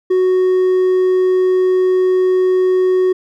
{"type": "tone with hard clipping", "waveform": "triangle", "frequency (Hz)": 370, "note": "F#4", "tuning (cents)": 0, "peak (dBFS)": -11, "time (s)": [0.1, 3.13], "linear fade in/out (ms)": 10, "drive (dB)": 5, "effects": []}